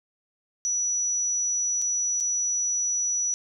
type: tone with dropouts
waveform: sine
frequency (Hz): 5890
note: F#8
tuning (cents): -9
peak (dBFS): -23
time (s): 0.65-3.34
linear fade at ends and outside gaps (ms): 0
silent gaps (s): 1.817-1.821 / 2.202-2.207
effects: none